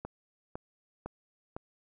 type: click train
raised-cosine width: 1 ms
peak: -24 dBFS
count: 4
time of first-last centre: 0.05-1.565 s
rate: 1.98 Hz
effects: none